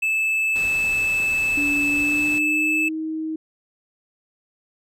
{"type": "tone", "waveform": "triangle", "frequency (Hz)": 2621, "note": "E7", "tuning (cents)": -11, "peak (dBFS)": -17, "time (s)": [0.02, 2.89], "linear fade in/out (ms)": 10}
{"type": "low-pass noise", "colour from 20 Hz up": "pink", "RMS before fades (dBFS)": -37, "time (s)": [0.55, 2.39], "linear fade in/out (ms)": 10, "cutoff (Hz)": 11000, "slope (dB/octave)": 12}
{"type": "tone with pitch glide", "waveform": "sine", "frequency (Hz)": [288.3, 316.2], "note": ["D4", "D#4"], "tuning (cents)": [-32, 28], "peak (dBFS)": -24, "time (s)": [1.57, 3.36], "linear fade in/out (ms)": 5, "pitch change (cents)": 160, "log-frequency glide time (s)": [1.89, 2.93]}
{"effects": []}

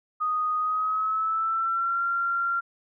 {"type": "tone with pitch glide", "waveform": "sine", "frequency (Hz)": [1243, 1379.2], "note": ["D#6", "F6"], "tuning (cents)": [-2, -22], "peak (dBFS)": -23, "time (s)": [0.2, 2.61], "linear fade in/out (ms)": 20, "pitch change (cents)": 180, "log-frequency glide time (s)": [0.58, 2.02], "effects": []}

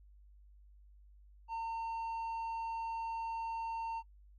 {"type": "tone with low-pass filter", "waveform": "square", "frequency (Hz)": 910, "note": "A#5", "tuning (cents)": -42, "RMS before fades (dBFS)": -39, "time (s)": [1.48, 4.03], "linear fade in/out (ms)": 50, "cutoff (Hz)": 1900, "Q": 0.65, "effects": ["noise-tail reverb RT60 0.1 s tail -25 dB re dry", "added 50 Hz sine -57 dBFS peak until 4.38 s"]}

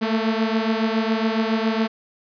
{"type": "beating tone pair", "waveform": "sawtooth", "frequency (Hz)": [220, 227.2], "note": ["A3", "A#3"], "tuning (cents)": [0, -44], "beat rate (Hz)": 7.2, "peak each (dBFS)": [-17, -20], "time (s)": [0.01, 1.88], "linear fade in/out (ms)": 20, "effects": ["resampled to 11025 Hz", "9-bit"]}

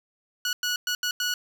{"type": "tone bursts at uneven times", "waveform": "15% pulse", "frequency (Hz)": 1465, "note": "F#6", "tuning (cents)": -18, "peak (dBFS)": -18, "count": 5, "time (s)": [[0.45, 0.53], [0.63, 0.76], [0.87, 0.95], [1.03, 1.11], [1.2, 1.34]], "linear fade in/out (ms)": 2, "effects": []}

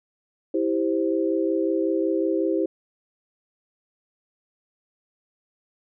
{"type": "chord", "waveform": "sine", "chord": "C major", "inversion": "first", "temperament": "just", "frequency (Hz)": [327, 392.4, 523.3], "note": ["E4", "G4", "C5"], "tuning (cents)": [-14, 2, 0], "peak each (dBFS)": [-23, -25, -27], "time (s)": [0.54, 2.66], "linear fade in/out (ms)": 5, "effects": []}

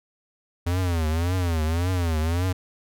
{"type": "tone with vibrato", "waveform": "square", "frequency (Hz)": 84.8, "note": "E2", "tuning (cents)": 50, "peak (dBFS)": -22, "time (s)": [0.66, 2.53], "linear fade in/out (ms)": 10, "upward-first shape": "triangle", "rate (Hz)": 1.8, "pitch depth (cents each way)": 180, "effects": []}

